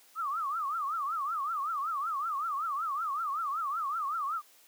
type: tone with vibrato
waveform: sine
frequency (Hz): 1217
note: D#6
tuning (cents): -39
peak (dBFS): -30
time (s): 0.15-4.42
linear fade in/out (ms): 50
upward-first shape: triangle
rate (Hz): 5.3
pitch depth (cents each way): 230
effects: white hiss -60 dBFS RMS until 4.67 s + high-pass 300 Hz 12 dB/octave